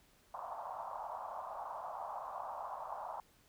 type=band-pass noise; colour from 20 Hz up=white; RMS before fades=-44 dBFS; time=0.34-3.2 s; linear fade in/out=2 ms; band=630 to 1100 Hz; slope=48 dB/octave; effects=pink hiss -68 dBFS RMS until 3.48 s